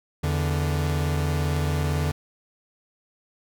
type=tone pair together; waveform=45% pulse; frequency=82.41 / 146.84 Hz; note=E2 / D3; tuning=0 / 0 cents; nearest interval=minor seventh; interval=1000 cents; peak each=-25 / -25 dBFS; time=0.23-2.12 s; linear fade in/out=10 ms; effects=none